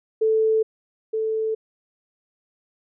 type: tone pair in turn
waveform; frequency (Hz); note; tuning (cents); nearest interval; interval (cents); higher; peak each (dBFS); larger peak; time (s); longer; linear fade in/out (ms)
sine; 440 / 440; A4 / A4; 0 / 0; unison; 0; neither; -16 / -21; first; 0.21-0.63 / 1.13-1.55; neither; 10
effects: none